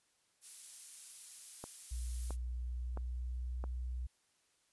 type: noise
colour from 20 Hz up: violet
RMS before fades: -46 dBFS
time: 0.41-2.37 s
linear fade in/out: 50 ms
type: click train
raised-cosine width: 1 ms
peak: -30 dBFS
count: 4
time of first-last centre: 1.64-3.64 s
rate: 1.5 Hz
type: tone with pitch glide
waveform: sine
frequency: 60.5 to 61.88 Hz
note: B1 to B1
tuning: -35 to +4 cents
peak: -37 dBFS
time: 1.91-4.07 s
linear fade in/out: 10 ms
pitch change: +39 cents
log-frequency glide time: 2.21-3.6 s
effects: white hiss -75 dBFS RMS until 4.72 s + resampled to 24000 Hz